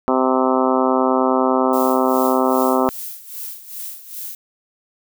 harmonic tone, 129.9 Hz, C3, 12 cents flat, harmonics 2 / 3 / 4 / 5 / 6 / 7 / 8 / 9 / 10, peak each -19 / -21 / -22 / -23 / -24 / -24 / -25 / -26 / -26 dBFS, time 0.08-2.89 s, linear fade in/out 0 ms
violet noise with tremolo, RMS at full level -29 dBFS, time 1.73-4.35 s, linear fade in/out 2 ms, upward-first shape sine, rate 2.5 Hz, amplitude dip 75%
effects none

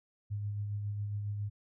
sine tone with tremolo, 103 Hz, G#2, 14 cents flat, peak -32 dBFS, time 0.3-1.5 s, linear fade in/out 20 ms, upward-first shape sine, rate 7.3 Hz, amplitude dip 30%, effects none

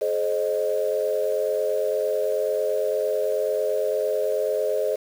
sine tone cluster, 426 / 528 / 617 Hz, G#4 / C5 / D#5, +44 / +16 / -15 cents, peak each -25 dBFS, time 0.01-4.96 s, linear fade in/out 10 ms, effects tanh soft clip ceiling -11 dBFS + 7-bit

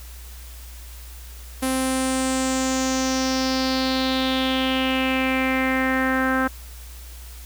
sawtooth tone with low-pass filter sweep, 261.6 Hz, C4, in tune, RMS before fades -22 dBFS, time 1.62-6.48 s, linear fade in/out 10 ms, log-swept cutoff 11000 to 1500 Hz, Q 4.5, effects added 60 Hz sine -37 dBFS peak until 7.45 s + white hiss -45 dBFS RMS until 7.45 s

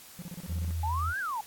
triangle tone bursts, 173.8 Hz, F3, 8 cents flat, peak -35 dBFS, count 9, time 0.19-0.708 s, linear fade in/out 0 ms, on 30 ms, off 31 ms
sine tone with vibrato, 82.41 Hz, E2, in tune, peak -29 dBFS, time 0.47-1.14 s, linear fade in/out 50 ms, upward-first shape sine, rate 14 Hz, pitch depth 12 cents each way
sine exponential two-way sweep, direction up then down, 826 to 1668 to 826 Hz, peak -30 dBFS, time 0.83-1.41 s, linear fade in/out 5 ms, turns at 1.19 s
effects white hiss -50 dBFS RMS until 1.46 s + AAC 64 kbps

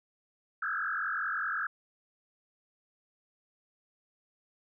sine tone with frequency modulation, 1478 Hz, F#6, 2 cents flat, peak -30 dBFS, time 0.62-1.67 s, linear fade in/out 5 ms, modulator 45.3 Hz, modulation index 4.4, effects none

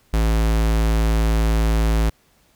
square tone, 55 Hz, A1, in tune, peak -16 dBFS, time 0.13-2.1 s, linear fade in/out 10 ms, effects pink hiss -59 dBFS RMS until 2.55 s

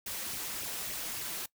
white noise with flanger, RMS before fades -38 dBFS, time 0.06-1.46 s, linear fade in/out 5 ms, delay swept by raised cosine 0.33 to 6.13 ms, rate 3.5 Hz, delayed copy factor +0.6, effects noise-tail reverb RT60 0.1 s tail -21 dB re dry

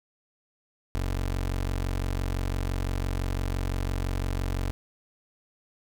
25% pulse tone, 45.9 Hz, F#1, 13 cents flat, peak -23 dBFS, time 0.95-4.71 s, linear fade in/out 0 ms, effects none

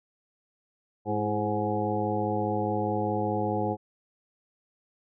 harmonic tone with a mistuned harmonic, 104.9 Hz, G#2, 18 cents sharp, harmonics 1 / 2 / 3 / 4 / 5 / 7 / 8, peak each -33 / -33 / -33 / -33 / -33 / -33 / -33 dBFS, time 1.05-3.77 s, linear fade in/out 50 ms, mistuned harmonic 3, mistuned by +57 cents, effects none

